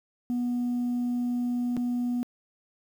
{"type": "tone with dropouts", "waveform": "sine", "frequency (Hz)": 243.9, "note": "B3", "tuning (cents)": -21, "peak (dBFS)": -23, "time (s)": [0.3, 2.23], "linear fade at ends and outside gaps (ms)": 0, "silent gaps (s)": [1.767, 1.774], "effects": ["tanh soft clip ceiling -24 dBFS", "9-bit"]}